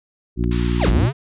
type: harmonic tone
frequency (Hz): 59.3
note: A#1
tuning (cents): +30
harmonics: 1 / 2 / 3 / 4 / 5 / 6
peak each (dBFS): -20 / -23 / -25 / -26 / -27 / -28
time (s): 0.36-1.09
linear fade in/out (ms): 50
type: clicks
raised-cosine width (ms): 0.3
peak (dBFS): -22 / -30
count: 2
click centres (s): 0.44 / 0.443
type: band-stop noise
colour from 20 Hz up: white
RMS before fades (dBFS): -28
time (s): 0.51-0.91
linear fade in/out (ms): 5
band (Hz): 170 to 840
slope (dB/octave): 96
type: linear two-way sweep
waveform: square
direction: down then up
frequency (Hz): 1108.7 to 41.2 to 147.7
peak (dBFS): -17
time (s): 0.79-1.13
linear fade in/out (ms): 50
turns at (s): 0.89
effects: resampled to 8000 Hz